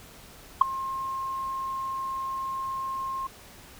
sine tone with ADSR envelope, 1066 Hz, C6, 32 cents sharp, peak -8 dBFS, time 0.61-3.27 s, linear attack 6 ms, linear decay 7 ms, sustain -21 dB, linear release 5 ms, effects tanh soft clip ceiling -5 dBFS + pink hiss -49 dBFS RMS until 3.79 s

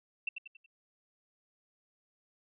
sine tone with echo, 2691 Hz, E7, 35 cents sharp, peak -30 dBFS, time 0.27-0.29 s, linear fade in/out 5 ms, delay 93 ms, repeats 4, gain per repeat -7 dB, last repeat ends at 0.662 s, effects none

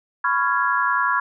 sine chord, C# dominant seventh, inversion third, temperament just, 997.9 / 1108.7 / 1385.9 / 1663.1 Hz, B5 / C#6 / E#6 / G#6, +18 / 0 / -14 / +2 cents, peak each -23 dBFS, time 0.24-1.2 s, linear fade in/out 5 ms, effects none

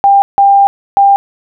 sine tone bursts at uneven times, 796 Hz, G5, 26 cents sharp, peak -3 dBFS, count 3, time 0.04-0.22 / 0.38-0.67 / 0.97-1.16 s, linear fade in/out 0 ms, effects none

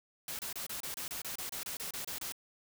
white noise bursts, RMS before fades -40 dBFS, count 15, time 0.28-2.322 s, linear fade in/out 2 ms, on 110 ms, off 28 ms, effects none

